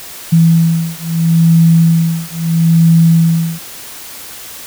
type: beating tone pair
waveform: sine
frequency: 164.81 / 165.57 Hz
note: E3 / E3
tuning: 0 / +8 cents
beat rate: 0.76 Hz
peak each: -10 dBFS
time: 0.32-3.59 s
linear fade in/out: 10 ms
effects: white hiss -30 dBFS RMS until 4.66 s